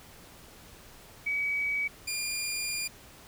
sine / 15% pulse tone pair in turn, 2273 / 2408 Hz, C#7 / D7, +43 / +43 cents, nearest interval minor second, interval 100 cents, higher second, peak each -27 / -24 dBFS, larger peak second, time 1.26-1.88 / 2.07-2.88 s, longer second, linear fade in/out 10 ms, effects pink hiss -52 dBFS RMS until 3.27 s

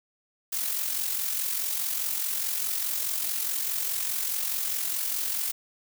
blue noise with amplitude modulation, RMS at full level -27 dBFS, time 0.52-5.52 s, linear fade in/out 10 ms, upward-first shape sine, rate 44.8 Hz, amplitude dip 50%, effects none

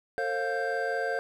triangle tone cluster, 452.6 / 538 / 703 / 1569 Hz, A4 / C5 / F5 / G6, +49 / +48 / +11 / +1 cents, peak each -31 dBFS, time 0.18-1.19 s, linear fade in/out 0 ms, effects none

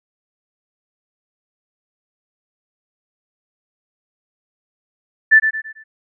sine tone with echo, 1760 Hz, A6, in tune, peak -5 dBFS, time 5.31-5.4 s, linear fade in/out 20 ms, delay 110 ms, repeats 4, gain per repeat -8 dB, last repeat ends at 5.84 s, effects none

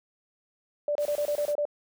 sine tone bursts, 587.3 Hz, D5, in tune, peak -24 dBFS, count 8, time 0.88-1.653 s, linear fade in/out 2 ms, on 73 ms, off 27 ms
white noise, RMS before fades -44 dBFS, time 0.98-1.55 s, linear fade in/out 50 ms
click, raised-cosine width 0.2 ms, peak -24 dBFS, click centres 0.981 s
effects none

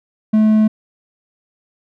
triangle tone, 216.1 Hz, A3, 31 cents flat, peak -7 dBFS, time 0.33-0.68 s, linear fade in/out 10 ms, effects none

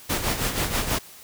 pink noise with tremolo, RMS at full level -23 dBFS, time 0.09-0.99 s, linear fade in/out 10 ms, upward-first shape sine, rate 6.2 Hz, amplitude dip 60%, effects white hiss -46 dBFS RMS until 1.23 s

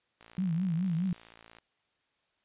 click train, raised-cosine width 0.3 ms, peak -36 dBFS, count 79, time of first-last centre 0.21-1.586 s, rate 56.7 Hz
sine tone with vibrato, 175.4 Hz, F3, 8 cents sharp, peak -27 dBFS, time 0.38-1.13 s, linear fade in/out 2 ms, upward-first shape triangle, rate 4.8 Hz, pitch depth 190 cents each way
violet noise, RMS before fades -46 dBFS, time 0.85-1.33 s, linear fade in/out 0 ms
effects white hiss -75 dBFS RMS until 2.44 s + resampled to 8000 Hz

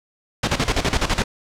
pink noise with tremolo, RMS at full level -18 dBFS, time 0.43-1.24 s, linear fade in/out 5 ms, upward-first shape square, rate 12 Hz, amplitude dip 75%, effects low-pass 6000 Hz 12 dB/octave

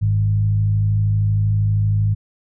sine tone with frequency modulation, 103.83 Hz, G#2, in tune, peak -14 dBFS, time 0.01-2.15 s, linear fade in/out 20 ms, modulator 52.8 Hz, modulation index 0.48, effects none

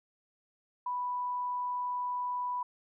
sine tone, 987.8 Hz, B5, in tune, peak -31 dBFS, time 0.86-2.63 s, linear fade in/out 5 ms, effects none

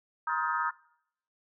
harmonic tone, 315.6 Hz, D#4, 25 cents sharp, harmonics 3 / 4 / 5, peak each -32 / -31 / -36 dBFS, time 0.27-0.7 s, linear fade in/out 5 ms
sine chord, F dominant seventh, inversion second, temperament equal with one note detuned, 1046.5 / 1244.5 / 1417.2 / 1760 Hz, C6 / Eb6 / F6 / A6, 0 / 0 / +25 / 0 cents, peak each -38 / -43 / -38 / -41 dBFS, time 0.29-0.71 s, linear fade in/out 5 ms
effects noise-tail reverb RT60 0.7 s tail -22 dB re dry

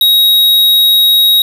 square tone, 3797 Hz, A#7, 31 cents sharp, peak -6 dBFS, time 0.01-1.42 s, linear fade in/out 2 ms, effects none

